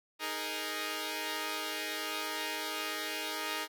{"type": "chord", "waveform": "5% pulse", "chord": "D# suspended fourth", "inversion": "none", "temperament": "equal", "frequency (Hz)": [311.1, 415.3, 466.2], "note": ["D#4", "G#4", "A#4"], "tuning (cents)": [0, 0, 0], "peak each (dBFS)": [-27, -28, -29], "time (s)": [0.19, 3.68], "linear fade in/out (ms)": 50, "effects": []}